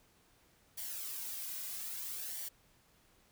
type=noise with flanger; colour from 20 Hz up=blue; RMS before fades=-42 dBFS; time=0.77-2.49 s; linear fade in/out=10 ms; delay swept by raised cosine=0.77 to 2.27 ms; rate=0.61 Hz; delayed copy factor=-0.5; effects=pink hiss -68 dBFS RMS until 3.31 s